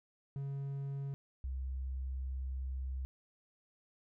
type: tone pair in turn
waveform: triangle / sine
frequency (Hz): 138.59 / 65.41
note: C#3 / C2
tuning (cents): 0 / 0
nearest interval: octave + minor second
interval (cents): 1300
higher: first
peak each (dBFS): -35 / -36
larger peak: first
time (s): 0.36-1.14 / 1.44-3.05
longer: second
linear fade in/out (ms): 0
effects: none